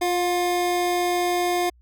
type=tone pair together; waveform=square; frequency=351.9 / 712.4 Hz; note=F4 / F5; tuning=+13 / +34 cents; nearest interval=octave; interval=1221 cents; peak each=-24 dBFS; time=0.01-1.7 s; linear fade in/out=10 ms; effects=added 60 Hz sine -52 dBFS peak until 1.81 s